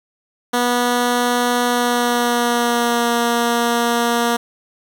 10% pulse tone with pitch glide, 243.6 to 236 Hz, B3 to A#3, -24 to +22 cents, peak -7 dBFS, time 0.53-4.37 s, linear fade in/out 10 ms, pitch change -54 cents, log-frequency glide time 1.65-3.12 s, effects 7-bit

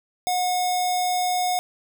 square tone with notch filter, 726 Hz, F#5, 33 cents flat, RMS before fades -23 dBFS, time 0.27-1.59 s, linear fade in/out 0 ms, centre 1500 Hz, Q 0.51, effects none

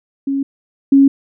sine tone pair in turn, 275 / 275 Hz, C#4 / C#4, -14 / -14 cents, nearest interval unison, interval 0 cents, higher neither, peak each -15 / -5 dBFS, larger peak second, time 0.27-0.43 / 0.92-1.08 s, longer neither, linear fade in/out 5 ms, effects none

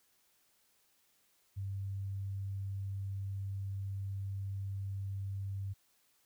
sine tone, 98 Hz, G2, in tune, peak -36 dBFS, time 1.56-5.74 s, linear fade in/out 20 ms, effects white hiss -72 dBFS RMS until 6.25 s

